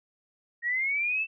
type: linear sweep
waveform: sine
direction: up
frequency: 1864.7 to 2675 Hz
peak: -25 dBFS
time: 0.62-1.27 s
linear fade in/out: 50 ms
effects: none